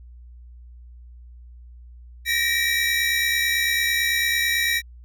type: tone cluster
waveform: square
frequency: 1841 / 1910 / 2317 / 3843 Hz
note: A#6 / A#6 / D7 / B7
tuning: -22 / +42 / -24 / -48 cents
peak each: -26 dBFS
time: 2.25-4.82 s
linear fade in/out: 50 ms
effects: added 60 Hz sine -41 dBFS peak until 5.04 s

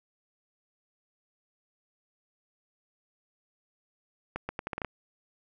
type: accelerating click train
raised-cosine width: 0.5 ms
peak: -18 dBFS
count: 8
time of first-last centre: 4.36-4.847 s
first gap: 130 ms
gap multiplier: 0.78
effects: none

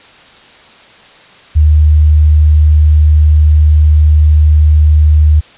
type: tone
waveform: sine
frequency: 76.1 Hz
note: D#2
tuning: 38 cents flat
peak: -3 dBFS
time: 1.55-5.41 s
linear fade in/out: 20 ms
effects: white hiss -39 dBFS RMS until 5.57 s + resampled to 8000 Hz

